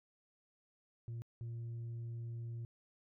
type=tone bursts at uneven times; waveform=sine; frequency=116.54 Hz; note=A#2; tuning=in tune; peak=-38 dBFS; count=2; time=1.08-1.22 / 1.41-2.65 s; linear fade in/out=0 ms; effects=tanh soft clip ceiling -40 dBFS